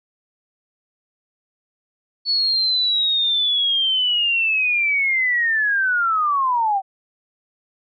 sine linear sweep, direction down, 4435 to 753 Hz, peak -16 dBFS, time 2.25-6.82 s, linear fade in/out 50 ms, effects none

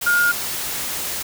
sine tone in noise, 1423 Hz, F6, 32 cents sharp, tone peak -14 dBFS, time 0.06-0.32 s, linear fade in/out 10 ms, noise white, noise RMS -26 dBFS, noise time 0.01-1.23 s, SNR +9 dB, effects none

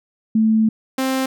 sine / sawtooth tone pair in turn, 220 / 263.4 Hz, A3 / C4, 0 / +12 cents, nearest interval minor third, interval 312 cents, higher second, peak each -12 / -14 dBFS, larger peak first, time 0.35-0.69 / 0.98-1.26 s, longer first, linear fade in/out 5 ms, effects none

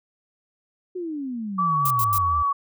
sine exponential sweep, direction down, 374 to 73.42 Hz, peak -27 dBFS, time 0.95-2.43 s, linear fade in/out 10 ms
sine tone with vibrato, 1141 Hz, C#6, 50 cents sharp, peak -19 dBFS, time 1.58-2.53 s, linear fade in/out 10 ms, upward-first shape triangle, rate 4.1 Hz, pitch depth 36 cents each way
violet noise bursts, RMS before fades -27 dBFS, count 3, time 1.85-2.183 s, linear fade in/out 5 ms, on 57 ms, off 81 ms
effects none

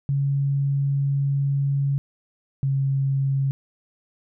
sine tone pair in turn, 139.4 / 136.53 Hz, C#3 / C#3, +10 / -26 cents, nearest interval unison, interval 36 cents, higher first, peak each -19 dBFS, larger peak neither, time 0.09-1.98 / 2.63-3.51 s, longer first, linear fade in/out 0 ms, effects none

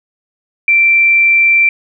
sine tone, 2349 Hz, D7, in tune, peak -6 dBFS, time 0.68-1.69 s, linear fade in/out 2 ms, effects none

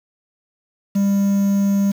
triangle tone with quantisation, 199.1 Hz, G3, 27 cents sharp, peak -12 dBFS, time 0.95-1.92 s, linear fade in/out 10 ms, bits 6, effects none

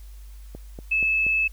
click train, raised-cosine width 2 ms, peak -24 dBFS, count 4, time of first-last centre 0.55-1.266 s, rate 4.19 Hz
sine tone, 2608 Hz, E7, 19 cents flat, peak -19 dBFS, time 0.91-1.48 s, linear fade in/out 10 ms
effects added 50 Hz sine -39 dBFS peak until 1.52 s + white hiss -57 dBFS RMS until 1.52 s

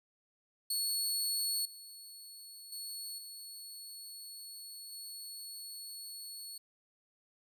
20% pulse tone with level steps, 4394 Hz, C#8, 16 cents flat, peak -26 / -43 / -35 / -40 / -38 dBFS, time 0.7-6.58 s, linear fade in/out 5 ms, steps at 1.65 / 2.72 / 3.18 / 4.92 s, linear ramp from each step 5 ms, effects none

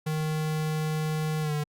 square tone with pitch glide, 155.4 to 149.16 Hz, D#3 to D3, -2 to +27 cents, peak -27 dBFS, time 0.06-1.64 s, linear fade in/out 10 ms, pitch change -71 cents, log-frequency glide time 1.41-1.53 s, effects Opus 48 kbps

